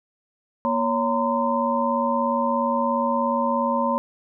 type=tone cluster; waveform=sine; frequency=236.8 / 558 / 925 / 1022 Hz; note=A#3 / C#5 / A#5 / C6; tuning=+27 / +11 / -14 / -41 cents; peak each=-25 dBFS; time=0.65-3.98 s; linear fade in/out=0 ms; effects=none